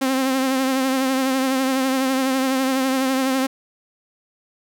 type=tone with vibrato; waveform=sawtooth; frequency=263.8 Hz; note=C4; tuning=14 cents sharp; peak=-14 dBFS; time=0.01-3.47 s; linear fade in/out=10 ms; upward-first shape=triangle; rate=12 Hz; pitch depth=46 cents each way; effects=none